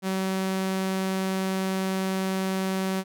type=tone with vibrato; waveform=sawtooth; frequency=190 Hz; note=F#3; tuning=46 cents sharp; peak=-21 dBFS; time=0.02-3.04 s; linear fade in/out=50 ms; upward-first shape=triangle; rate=20 Hz; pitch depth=9 cents each way; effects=none